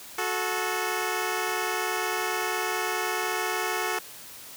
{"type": "tone pair together", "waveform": "10% pulse", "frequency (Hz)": [366.4, 435.7], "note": ["F#4", "A4"], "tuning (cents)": [-17, -17], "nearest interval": "minor third", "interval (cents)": 300, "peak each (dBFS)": -21, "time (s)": [0.18, 3.99], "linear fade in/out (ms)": 5, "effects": ["white hiss -44 dBFS RMS until 4.56 s", "high-pass 60 Hz 12 dB/octave"]}